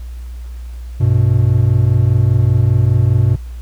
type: tone pair together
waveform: triangle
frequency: 98 / 123 Hz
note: G2 / B2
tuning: 0 / -7 cents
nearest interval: major third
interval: 393 cents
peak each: -10 dBFS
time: 1-3.36 s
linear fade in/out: 10 ms
effects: added 60 Hz sine -25 dBFS peak until 3.61 s + pink hiss -48 dBFS RMS until 3.61 s